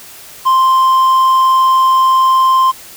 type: tone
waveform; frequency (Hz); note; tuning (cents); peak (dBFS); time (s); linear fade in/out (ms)
triangle; 1046.5; C6; 0; -5; 0.45-2.72; 20
effects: white hiss -35 dBFS RMS until 2.96 s